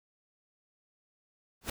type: noise with exponential growth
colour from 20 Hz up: pink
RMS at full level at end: -29 dBFS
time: 1.61-1.7 s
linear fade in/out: 5 ms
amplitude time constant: 18 ms
effects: none